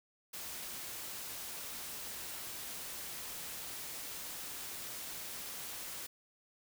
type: noise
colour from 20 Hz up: white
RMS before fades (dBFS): -44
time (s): 0.33-6.07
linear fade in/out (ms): 10
effects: none